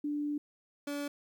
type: tone pair in turn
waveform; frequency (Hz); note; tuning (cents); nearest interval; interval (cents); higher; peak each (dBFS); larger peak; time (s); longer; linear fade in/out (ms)
sine / 30% pulse; 293.7 / 287.5; D4 / D4; 0 / -37; unison; 37; first; -31 / -32; first; 0.04-0.38 / 0.87-1.08; first; 5
effects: 12-bit